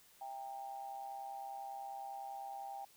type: tone with amplitude modulation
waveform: sine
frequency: 794 Hz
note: G5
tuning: 22 cents sharp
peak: -40 dBFS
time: 0.21-2.85 s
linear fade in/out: 5 ms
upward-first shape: sine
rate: 130 Hz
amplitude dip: 65%
effects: white hiss -65 dBFS RMS until 2.96 s